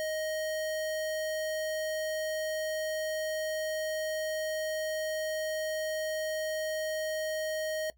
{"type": "tone", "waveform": "square", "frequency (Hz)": 625, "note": "D#5", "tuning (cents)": 8, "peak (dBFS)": -32, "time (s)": [0, 7.9], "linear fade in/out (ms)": 0, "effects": ["noise-tail reverb RT60 0.1 s tail -18 dB re dry", "added 60 Hz sine -62 dBFS peak until 7.97 s"]}